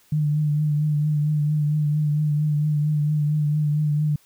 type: tone with vibrato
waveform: sine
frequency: 150 Hz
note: D3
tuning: 37 cents sharp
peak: -18 dBFS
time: 0.12-4.16 s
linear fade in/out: 5 ms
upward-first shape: triangle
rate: 4.4 Hz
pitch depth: 38 cents each way
effects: white hiss -58 dBFS RMS until 4.25 s